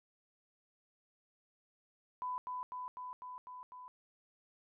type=tone with echo; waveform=sine; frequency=1000 Hz; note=B5; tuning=21 cents sharp; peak=-36 dBFS; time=2.22-2.38 s; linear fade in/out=0 ms; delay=250 ms; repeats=6; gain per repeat=-2 dB; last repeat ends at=3.88 s; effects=none